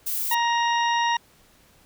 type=noise; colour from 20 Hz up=violet; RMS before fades=-27 dBFS; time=0.06-0.35 s; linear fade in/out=10 ms
type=harmonic tone; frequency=939 Hz; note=A#5; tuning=12 cents sharp; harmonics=1 / 2 / 3 / 4 / 6; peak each=-21 / -27 / -31 / -33 / -37 dBFS; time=0.31-1.17 s; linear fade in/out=5 ms
effects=pink hiss -57 dBFS RMS until 1.85 s